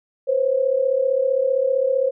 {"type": "tone pair together", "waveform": "sine", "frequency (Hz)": [501.6, 537], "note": ["B4", "C5"], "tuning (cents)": [27, 45], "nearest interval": "minor second", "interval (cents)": 118, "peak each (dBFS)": [-21, -18], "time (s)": [0.27, 2.11], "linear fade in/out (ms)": 20, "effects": []}